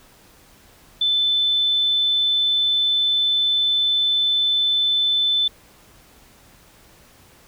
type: tone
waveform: sine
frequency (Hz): 3520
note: A7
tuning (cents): 0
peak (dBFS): -16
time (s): 1.01-5.48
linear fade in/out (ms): 5
effects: pink hiss -51 dBFS RMS until 7.47 s